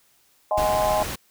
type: chord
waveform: sine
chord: Ab dominant seventh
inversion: second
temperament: just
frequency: 623 / 747.5 / 830.6 / 1038.3 Hz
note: Eb5 / Gb5 / Ab5 / C6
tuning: +2 / +17 / 0 / -14 cents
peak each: -22 / -28 / -24 / -28 dBFS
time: 0.51-1.03 s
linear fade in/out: 2 ms
type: noise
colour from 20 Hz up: pink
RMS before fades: -30 dBFS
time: 0.57-1.16 s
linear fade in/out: 10 ms
effects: white hiss -61 dBFS RMS until 1.3 s